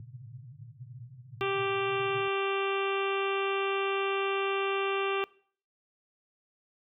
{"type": "band-pass noise", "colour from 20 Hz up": "pink", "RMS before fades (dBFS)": -47, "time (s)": [0, 2.28], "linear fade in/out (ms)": 2, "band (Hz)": [110, 140], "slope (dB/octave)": 96}
{"type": "harmonic tone", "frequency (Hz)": 392, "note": "G4", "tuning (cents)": 0, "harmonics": [1, 2, 3, 4, 5, 6, 7, 8, 9], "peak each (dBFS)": [-30, -38, -34, -41, -45, -40, -37, -44, -46], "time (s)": [1.41, 5.24], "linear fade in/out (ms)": 0}
{"effects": ["noise-tail reverb RT60 0.5 s tail -22 dB re dry"]}